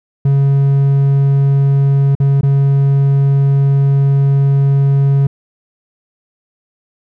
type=tone with dropouts; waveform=triangle; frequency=138.59 Hz; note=C#3; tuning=in tune; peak=-6 dBFS; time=0.25-5.27 s; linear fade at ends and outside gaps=5 ms; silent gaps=2.152-2.2 / 2.411-2.431 s; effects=none